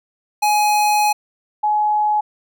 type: tone pair in turn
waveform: square / sine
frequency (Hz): 839 / 844.3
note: G#5 / G#5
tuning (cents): +17 / +28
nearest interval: unison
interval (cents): 11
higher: second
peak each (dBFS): -14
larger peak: neither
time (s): 0.42-1.13 / 1.63-2.21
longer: first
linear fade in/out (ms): 10
effects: none